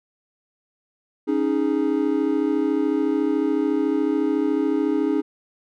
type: chord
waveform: triangle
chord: C# suspended second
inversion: none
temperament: equal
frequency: 277.2 / 311.1 / 415.3 Hz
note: C#4 / D#4 / G#4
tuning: 0 / 0 / 0 cents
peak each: -21 / -20 / -23 dBFS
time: 1.27-5.22 s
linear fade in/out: 20 ms
effects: none